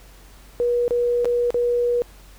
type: tone with dropouts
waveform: sine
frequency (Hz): 482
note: B4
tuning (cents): -42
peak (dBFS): -17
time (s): 0.6-2.02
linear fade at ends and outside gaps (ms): 0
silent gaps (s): 0.88-0.908 / 1.246-1.255 / 1.505-1.544
effects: added 47 Hz sine -45 dBFS peak until 2.38 s + pink hiss -50 dBFS RMS until 2.38 s